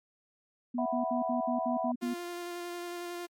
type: tone bursts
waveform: sine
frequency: 244.4 Hz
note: B3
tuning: 18 cents flat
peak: -30 dBFS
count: 8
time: 0.74-2.141 s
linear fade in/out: 10 ms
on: 120 ms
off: 63 ms
type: chord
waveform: sine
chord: E suspended second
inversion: none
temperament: equal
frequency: 659.3 / 740 / 987.8 Hz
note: E5 / F#5 / B5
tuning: 0 / 0 / 0 cents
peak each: -32 / -34 / -37 dBFS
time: 0.78-1.92 s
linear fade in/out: 5 ms
type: tone with vibrato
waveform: sawtooth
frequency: 349.2 Hz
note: F4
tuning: in tune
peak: -33 dBFS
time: 2.01-3.27 s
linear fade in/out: 20 ms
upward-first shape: square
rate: 11 Hz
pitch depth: 9 cents each way
effects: MP3 96 kbps

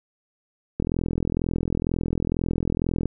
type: click train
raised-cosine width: 3 ms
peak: -11 dBFS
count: 96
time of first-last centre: 0.8-3.057 s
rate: 42.1 Hz
effects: none

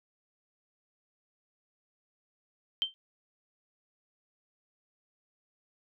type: tone with exponential decay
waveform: sine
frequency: 3127 Hz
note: G7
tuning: 5 cents flat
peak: -22 dBFS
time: 2.82-2.94 s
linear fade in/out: 0 ms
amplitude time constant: 25 ms
effects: none

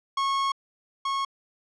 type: tone pair in turn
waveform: 45% pulse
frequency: 1095 / 1095 Hz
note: C#6 / C#6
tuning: -22 / -22 cents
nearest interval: unison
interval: 0 cents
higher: neither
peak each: -23 / -25 dBFS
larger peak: first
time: 0.17-0.52 / 1.05-1.25 s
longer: first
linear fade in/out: 5 ms
effects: low-pass 5000 Hz 12 dB/octave

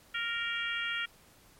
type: harmonic tone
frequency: 465.9 Hz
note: A#4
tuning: 1 cent flat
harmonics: 3 / 4 / 5 / 6 / 7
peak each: -36 / -37 / -38 / -39 / -39 dBFS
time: 0.14-1.06 s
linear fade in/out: 10 ms
effects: pink hiss -60 dBFS RMS until 1.59 s + MP3 64 kbps

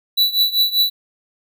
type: tone with tremolo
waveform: square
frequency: 3951 Hz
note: B7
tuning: in tune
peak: -11 dBFS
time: 0.17-0.9 s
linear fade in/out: 10 ms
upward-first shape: triangle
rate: 5.1 Hz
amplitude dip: 90%
effects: none

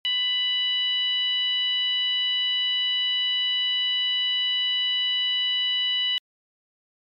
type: tone with frequency modulation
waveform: sine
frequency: 2960 Hz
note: F#7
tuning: in tune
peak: -21 dBFS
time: 0.05-6.18 s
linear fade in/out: 0 ms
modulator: 965 Hz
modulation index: 0.55
effects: MP3 96 kbps

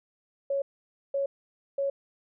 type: tone bursts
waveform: sine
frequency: 554.4 Hz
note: C#5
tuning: in tune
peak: -25 dBFS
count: 3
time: 0.5-1.9 s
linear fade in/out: 5 ms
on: 120 ms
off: 520 ms
effects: none

